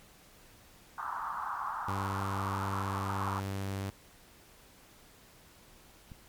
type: band-pass noise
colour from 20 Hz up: white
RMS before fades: -37 dBFS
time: 0.98-3.4 s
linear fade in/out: 2 ms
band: 840 to 1300 Hz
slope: 48 dB/octave
type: tone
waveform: sawtooth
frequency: 97.7 Hz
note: G2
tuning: 5 cents flat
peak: -30 dBFS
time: 1.88-3.9 s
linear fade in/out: 0 ms
type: click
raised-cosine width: 5 ms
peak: -34 dBFS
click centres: 6.118 s
effects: pink hiss -58 dBFS RMS until 6.28 s + MP3 96 kbps